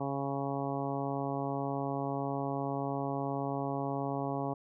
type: harmonic tone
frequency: 138.59 Hz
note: C#3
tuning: in tune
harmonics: 1 / 2 / 3 / 4 / 5 / 6 / 7 / 8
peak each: -38 / -37 / -40 / -41 / -39 / -41 / -44 / -45 dBFS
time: 0-4.54 s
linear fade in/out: 10 ms
effects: none